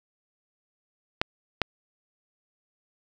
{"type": "clicks", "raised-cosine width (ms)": 0.3, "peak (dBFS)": -6, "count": 2, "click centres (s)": [1.215, 1.617], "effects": []}